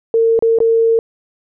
sine tone with dropouts, 455 Hz, A#4, 42 cents flat, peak -9 dBFS, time 0.14-0.99 s, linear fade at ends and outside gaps 1 ms, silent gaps 0.391-0.424 / 0.587-0.603 s, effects none

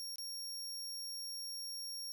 sawtooth tone with dropouts, 5560 Hz, F8, 9 cents flat, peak -39 dBFS, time 0-2.12 s, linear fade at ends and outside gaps 0 ms, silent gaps 0.158-0.183 s, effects none

